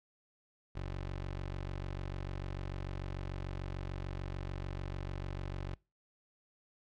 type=tone; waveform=20% pulse; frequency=46.76 Hz; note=F#1; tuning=19 cents sharp; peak=-33 dBFS; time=0.75-5.75 s; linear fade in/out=10 ms; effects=noise-tail reverb RT60 0.3 s tail -25 dB re dry + low-pass 4000 Hz 12 dB/octave